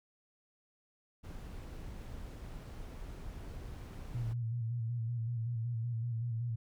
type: noise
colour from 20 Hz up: brown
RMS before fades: -45 dBFS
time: 1.23-4.34 s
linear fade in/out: 20 ms
type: tone with vibrato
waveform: sine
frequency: 116.54 Hz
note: A#2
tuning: in tune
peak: -33 dBFS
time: 4.14-6.56 s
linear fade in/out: 10 ms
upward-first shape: square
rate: 5.3 Hz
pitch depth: 50 cents each way
effects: none